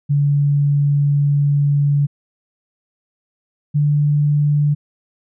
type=tone pair in turn; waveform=sine; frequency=143.5 / 146.85 Hz; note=D3 / D3; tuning=-40 / 0 cents; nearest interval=unison; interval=40 cents; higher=second; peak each=-12 dBFS; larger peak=neither; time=0.09-2.07 / 3.74-4.75 s; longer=first; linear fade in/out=20 ms; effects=none